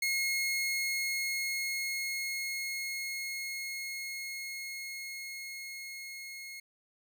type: tone with level ramp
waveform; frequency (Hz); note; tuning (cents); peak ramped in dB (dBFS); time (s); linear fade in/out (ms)
sawtooth; 2160; C#7; -45; -25 to -39; 0.02-6.6; 5
effects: none